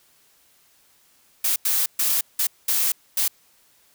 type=noise bursts at uneven times; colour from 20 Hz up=blue; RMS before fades=-21 dBFS; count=6; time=1.44-1.56 / 1.65-1.86 / 1.99-2.21 / 2.39-2.47 / 2.68-2.92 / 3.17-3.28 s; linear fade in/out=5 ms; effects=white hiss -59 dBFS RMS until 3.94 s